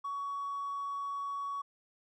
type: tone with hard clipping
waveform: sine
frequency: 1123 Hz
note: C#6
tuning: 22 cents sharp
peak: -35 dBFS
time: 0.04-1.62 s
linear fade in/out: 10 ms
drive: 1 dB
effects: none